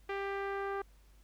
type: tone with low-pass filter sweep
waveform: sawtooth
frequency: 395.4 Hz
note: G4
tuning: 15 cents sharp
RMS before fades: -37 dBFS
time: 0.09-0.82 s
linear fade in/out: 5 ms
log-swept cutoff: 2300 to 1400 Hz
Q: 1.7
effects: added 50 Hz sine -58 dBFS peak until 1.23 s + pink hiss -69 dBFS RMS until 1.23 s